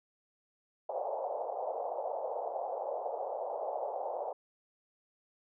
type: band-pass noise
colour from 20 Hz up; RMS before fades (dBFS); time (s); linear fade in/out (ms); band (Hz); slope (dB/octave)
pink; -37; 0.89-4.33; 5; 500 to 840; 48
effects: none